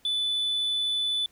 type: tone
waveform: sine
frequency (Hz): 3488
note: A7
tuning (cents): -16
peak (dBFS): -22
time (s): 0.05-1.26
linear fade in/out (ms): 2
effects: tanh soft clip ceiling -23 dBFS + pink hiss -62 dBFS RMS until 1.31 s